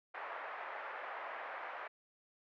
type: band-pass noise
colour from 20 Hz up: pink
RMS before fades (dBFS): -45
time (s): 0.14-1.88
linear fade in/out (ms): 10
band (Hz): 610 to 2000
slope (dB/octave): 24
effects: none